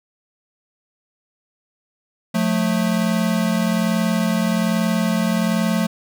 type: tone pair together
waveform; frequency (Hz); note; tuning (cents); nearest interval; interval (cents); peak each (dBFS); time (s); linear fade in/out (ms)
square; 178.8 / 220; F3 / A3; +41 / 0; major third; 359; -21 / -20; 2.34-5.87; 10
effects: none